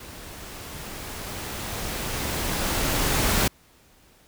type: noise with level ramp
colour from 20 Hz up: pink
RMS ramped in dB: -42 to -21 dBFS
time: 0-3.48 s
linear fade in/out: 5 ms
effects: pink hiss -57 dBFS RMS until 4.27 s